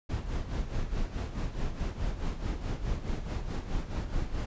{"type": "noise with tremolo", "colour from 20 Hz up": "brown", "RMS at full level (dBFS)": -30, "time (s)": [0.09, 4.46], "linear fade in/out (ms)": 10, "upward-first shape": "sine", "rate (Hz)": 4.7, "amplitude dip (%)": 65, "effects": ["resampled to 16000 Hz"]}